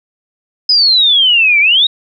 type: exponential two-way sweep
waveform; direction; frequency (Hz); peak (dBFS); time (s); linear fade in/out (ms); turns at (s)
sine; down then up; 5080 to 2262 to 3860; -6; 0.69-1.87; 5; 1.6
effects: none